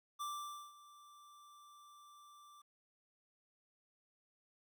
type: tone with ADSR envelope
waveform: square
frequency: 1174.7 Hz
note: D6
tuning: in tune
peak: -40 dBFS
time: 0.19-2.62 s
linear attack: 22 ms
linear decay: 510 ms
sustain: -19 dB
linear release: 8 ms
effects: 13-bit